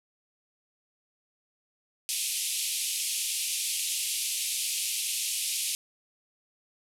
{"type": "band-pass noise", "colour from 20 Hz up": "white", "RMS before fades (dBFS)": -31, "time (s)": [2.09, 5.75], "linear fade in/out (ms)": 0, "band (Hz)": [2400, 12000], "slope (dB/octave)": 48, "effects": []}